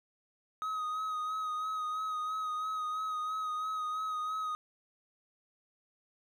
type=tone with vibrato; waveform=triangle; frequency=1260 Hz; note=D#6; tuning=21 cents sharp; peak=-31 dBFS; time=0.62-4.55 s; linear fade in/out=0 ms; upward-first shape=sine; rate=3 Hz; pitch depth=30 cents each way; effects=none